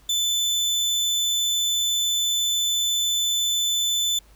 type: tone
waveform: 30% pulse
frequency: 3514 Hz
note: A7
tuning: 3 cents flat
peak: -18 dBFS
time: 0.09-4.19 s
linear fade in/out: 5 ms
effects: added 50 Hz sine -51 dBFS peak until 4.35 s + pink hiss -57 dBFS RMS until 4.35 s